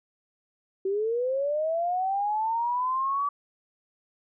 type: linear sweep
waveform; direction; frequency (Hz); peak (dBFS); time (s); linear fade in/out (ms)
sine; up; 376.8 to 1152; -24; 0.85-3.29; 5
effects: none